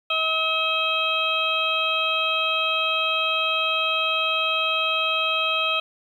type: harmonic tone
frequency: 640 Hz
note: D#5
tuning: 49 cents sharp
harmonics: 1 / 2 / 4 / 5 / 6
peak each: -30 / -26 / -24 / -26 / -32 dBFS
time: 0.1-5.8 s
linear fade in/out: 5 ms
effects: 9-bit